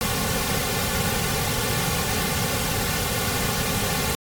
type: noise with comb filter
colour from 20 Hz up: pink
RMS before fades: -24 dBFS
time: 0.01-4.15 s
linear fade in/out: 0 ms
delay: 3.1 ms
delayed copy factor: -0.95
effects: AAC 64 kbps